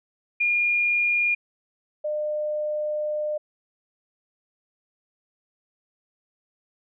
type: tone pair in turn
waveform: sine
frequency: 2421 / 603.3 Hz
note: D#7 / D5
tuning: -48 / +46 cents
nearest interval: 2 octaves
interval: 2406 cents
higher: first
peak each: -19 / -24 dBFS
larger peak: first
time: 0.4-1.35 / 2.04-3.38 s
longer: second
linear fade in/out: 10 ms
effects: none